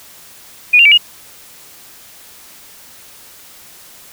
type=tone with pitch steps; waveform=sine; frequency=2457 / 2780 / 2305 / 2869 Hz; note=D#7 / F7 / D7 / F7; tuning=-22 / -9 / -33 / +46 cents; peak=-4 dBFS; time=0.73-0.978 s; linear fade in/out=10 ms; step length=62 ms; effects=white hiss -40 dBFS RMS until 4.12 s